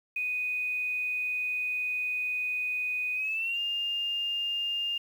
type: tone with pitch glide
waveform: sine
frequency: 2489 to 2810 Hz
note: D#7 to F7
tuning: 0 to +10 cents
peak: -28 dBFS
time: 0.16-4.98 s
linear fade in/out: 5 ms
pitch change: +210 cents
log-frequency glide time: 3.15-3.59 s
effects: 9-bit